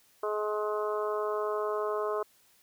harmonic tone, 211.3 Hz, G#3, 30 cents sharp, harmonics 2 / 3 / 4 / 5 / 6 / 7, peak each -31 / -35 / -44 / -36 / -38 / -49 dBFS, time 0.23-2.23 s, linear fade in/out 5 ms, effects white hiss -64 dBFS RMS until 2.62 s

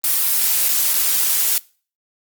blue noise with dropouts, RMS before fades -17 dBFS, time 0.04-1.58 s, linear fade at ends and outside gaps 0 ms, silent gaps 0.686-0.69 / 0.935-0.939 s, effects noise-tail reverb RT60 0.4 s tail -23 dB re dry + Opus 24 kbps

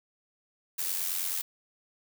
blue noise with amplitude modulation, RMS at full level -29 dBFS, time 0.78-1.42 s, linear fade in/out 10 ms, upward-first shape sine, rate 89.5 Hz, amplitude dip 60%, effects none

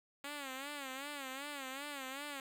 5% pulse tone with vibrato, 276.4 Hz, C#4, 5 cents flat, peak -31 dBFS, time 0.24-2.4 s, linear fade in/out 2 ms, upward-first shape sine, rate 2.6 Hz, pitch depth 110 cents each way, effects 12-bit

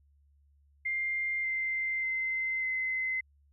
sine tone with pitch steps, 2100 / 2084 / 2069 / 2053 Hz, C7 / C7 / C7 / C7, +6 / -7 / -20 / -33 cents, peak -29 dBFS, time 0.85-3.21 s, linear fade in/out 10 ms, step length 590 ms, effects added 71 Hz sine -62 dBFS peak until 3.52 s

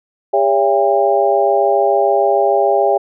harmonic tone with a mistuned harmonic, 134.2 Hz, C3, 44 cents sharp, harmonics 3 / 4 / 5 / 6, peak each -16 / -16 / -16 / -16 dBFS, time 0.33-2.98 s, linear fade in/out 10 ms, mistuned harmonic 4, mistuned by +86 cents, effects none

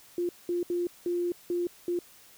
sine tone bursts at uneven times, 350 Hz, F4, 4 cents sharp, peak -26 dBFS, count 6, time 0.18-0.29 / 0.49-0.63 / 0.7-0.87 / 1.06-1.32 / 1.5-1.67 / 1.88-1.99 s, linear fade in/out 2 ms, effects white hiss -55 dBFS RMS until 2.37 s

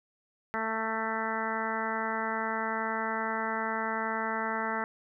harmonic tone with a mistuned harmonic, 222.4 Hz, A3, 19 cents sharp, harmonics 1 / 2 / 3 / 4 / 5 / 6 / 7 / 8 / 9, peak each -38 / -39 / -39 / -35 / -40 / -36 / -39 / -39 / -40 dBFS, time 0.54-4.84 s, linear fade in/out 0 ms, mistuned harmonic 9, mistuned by -18 cents, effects none

